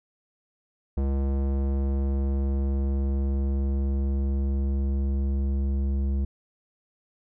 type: tone with low-pass filter sweep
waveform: square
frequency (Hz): 68.3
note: C#2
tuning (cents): -25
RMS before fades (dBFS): -25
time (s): 0.97-6.25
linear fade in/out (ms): 5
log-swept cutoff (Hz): 560 to 250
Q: 0.74
effects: none